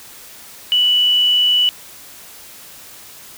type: tone with quantisation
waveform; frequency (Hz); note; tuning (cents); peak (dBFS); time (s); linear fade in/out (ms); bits
sine; 2960; F#7; 0; -11; 0.72-1.69; 0; 6
effects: white hiss -39 dBFS RMS until 3.37 s